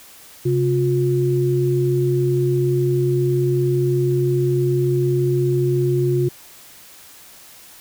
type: tone pair together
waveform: sine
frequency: 134.15 / 356.9 Hz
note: C3 / F4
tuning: +44 / +38 cents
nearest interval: octave + perfect fourth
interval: 1694 cents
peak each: -18 dBFS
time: 0.45-6.29 s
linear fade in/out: 10 ms
effects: white hiss -44 dBFS RMS until 7.8 s